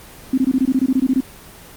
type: tone bursts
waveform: sine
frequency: 261.6 Hz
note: C4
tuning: in tune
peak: -12 dBFS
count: 13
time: 0.33-1.206 s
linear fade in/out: 5 ms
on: 48 ms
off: 21 ms
effects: pink hiss -40 dBFS RMS until 1.76 s + Opus 24 kbps